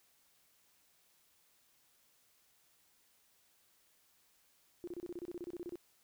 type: tone bursts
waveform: sine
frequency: 349.2 Hz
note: F4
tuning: in tune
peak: -40 dBFS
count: 15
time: 4.84-5.756 s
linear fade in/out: 0 ms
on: 34 ms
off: 29 ms
effects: white hiss -71 dBFS RMS until 6.03 s